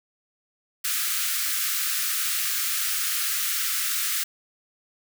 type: high-pass noise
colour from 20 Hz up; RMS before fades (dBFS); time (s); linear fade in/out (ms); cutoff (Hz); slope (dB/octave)
white; -26; 0.84-4.24; 10; 1200; 96
effects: none